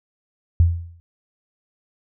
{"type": "tone with exponential decay", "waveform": "sine", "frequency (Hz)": 84.9, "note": "F2", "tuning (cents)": -48, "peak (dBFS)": -8, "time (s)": [0.6, 1], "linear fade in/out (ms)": 0, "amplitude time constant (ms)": 85, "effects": []}